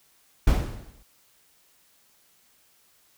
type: noise with exponential decay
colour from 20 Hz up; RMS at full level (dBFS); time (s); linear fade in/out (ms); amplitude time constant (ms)
brown; -17; 0.47-1.03; 5; 120
effects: white hiss -62 dBFS RMS until 3.17 s